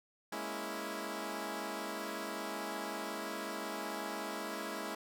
10% pulse chord, A# half-diminished seventh, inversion third, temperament equal, 207.7 / 233.1 / 277.2 / 329.6 Hz, G#3 / A#3 / C#4 / E4, 0 / 0 / 0 / 0 cents, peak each -35 / -39 / -37 / -34 dBFS, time 0.32-4.95 s, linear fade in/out 5 ms, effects none

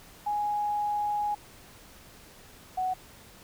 sine tone pair in turn, 830.6 / 743.6 Hz, G#5 / F#5, 0 / +8 cents, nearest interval major second, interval 192 cents, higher first, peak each -26 dBFS, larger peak neither, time 0.26-1.35 / 2.77-2.94 s, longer first, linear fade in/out 10 ms, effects pink hiss -52 dBFS RMS until 3.43 s

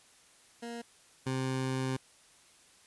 20% pulse tone pair in turn, 234.8 / 131.13 Hz, A#3 / C3, +13 / +4 cents, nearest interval minor seventh, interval 1009 cents, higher first, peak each -34 / -26 dBFS, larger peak second, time 0.62-0.82 / 1.26-1.97 s, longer second, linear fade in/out 10 ms, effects white hiss -61 dBFS RMS until 2.86 s + resampled to 24000 Hz

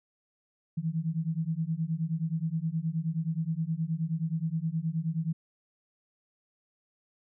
sine beating tone pair, 157.4 / 166.9 Hz, D#3 / E3, +20 / +22 cents, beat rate 9.5 Hz, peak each -31 dBFS, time 0.77-5.33 s, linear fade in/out 10 ms, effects none

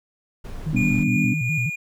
brown noise, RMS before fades -33 dBFS, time 0.44-1.04 s, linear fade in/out 10 ms
sine tone with vibrato, 137.9 Hz, C#3, 9 cents flat, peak -22 dBFS, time 0.66-1.7 s, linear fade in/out 10 ms, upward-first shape square, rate 6 Hz, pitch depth 210 cents each way
sine chord, G major, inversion none, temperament equal, 196 / 246.9 / 293.7 Hz, G3 / B3 / D4, 0 / 0 / 0 cents, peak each -23 / -23 / -27 dBFS, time 0.73-1.34 s, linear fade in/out 5 ms
triangle tone with tremolo, 2433 Hz, D#7, 39 cents flat, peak -21 dBFS, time 0.76-1.76 s, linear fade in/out 10 ms, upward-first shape sine, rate 2.8 Hz, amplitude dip 40%
effects none

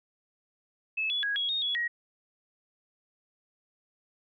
sine tone with pitch steps, 2602 / 3408 / 1650 / 3325 / 3708 / 3373 / 1895 Hz, E7 / G#7 / G#6 / G#7 / A#7 / G#7 / A#6, -23 / +44 / -12 / +1 / -10 / +26 / +28 cents, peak -27 dBFS, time 0.97-1.88 s, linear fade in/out 10 ms, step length 130 ms, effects none

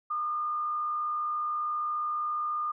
sine tone with frequency modulation, 1213 Hz, D#6, 44 cents flat, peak -28 dBFS, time 0.1-2.72 s, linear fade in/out 10 ms, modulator 63.3 Hz, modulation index 0.29, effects none

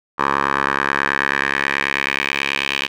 10% pulse tone with band-pass filter sweep, 69.3 Hz, C#2, in tune, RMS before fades -20 dBFS, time 0.18-2.88 s, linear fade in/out 20 ms, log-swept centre 1200 to 2800 Hz, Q 2.8, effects none

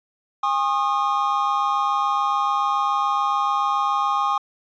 triangle tone cluster, 814 / 1083 / 1230 Hz, G#5 / C#6 / D#6, -35 / -41 / -20 cents, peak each -22 / -21 / -21 dBFS, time 0.43-4.38 s, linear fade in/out 5 ms, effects resampled to 16000 Hz

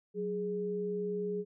sine tone pair together, 184.47 / 415.3 Hz, F#3 / G#4, -5 / 0 cents, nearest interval octave + major second, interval 1405 cents, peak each -38 / -33 dBFS, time 0.14-1.45 s, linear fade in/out 50 ms, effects none

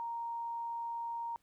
sine tone, 932 Hz, A#5, 1 cent flat, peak -36 dBFS, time 0-1.36 s, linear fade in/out 0 ms, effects pink hiss -75 dBFS RMS until 1.42 s

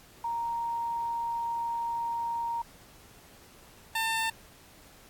sine / 15% pulse tone pair in turn, 932.3 / 897 Hz, A#5 / A5, 0 / +33 cents, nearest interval minor second, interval 67 cents, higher first, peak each -29 / -21 dBFS, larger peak second, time 0.24-2.62 / 3.95-4.3 s, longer first, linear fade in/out 5 ms, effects pink hiss -55 dBFS RMS until 5.09 s + AAC 64 kbps

